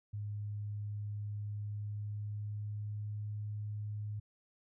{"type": "tone with pitch glide", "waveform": "sine", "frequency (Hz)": [103.83, 104.98], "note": ["G#2", "G#2"], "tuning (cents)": [0, 19], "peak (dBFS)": -37, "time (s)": [0.13, 4.2], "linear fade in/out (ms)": 10, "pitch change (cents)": 19, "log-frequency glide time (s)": [1.48, 3.28], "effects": []}